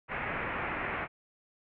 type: low-pass noise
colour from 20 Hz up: white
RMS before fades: -35 dBFS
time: 0.08-1.08 s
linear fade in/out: 50 ms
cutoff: 2400 Hz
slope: 48 dB/octave
effects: none